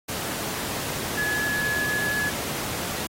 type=tone in noise; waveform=sine; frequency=1698 Hz; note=G#6; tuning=38 cents sharp; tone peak=-24 dBFS; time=1.17-2.3 s; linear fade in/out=10 ms; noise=pink; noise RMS=-30 dBFS; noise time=0.08-3.07 s; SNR=+3 dB; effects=high-pass 100 Hz 12 dB/octave + AAC 48 kbps